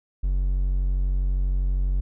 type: tone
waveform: triangle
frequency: 46.24 Hz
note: F#1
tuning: in tune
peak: -18 dBFS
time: 0.23-2.01 s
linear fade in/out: 10 ms
effects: none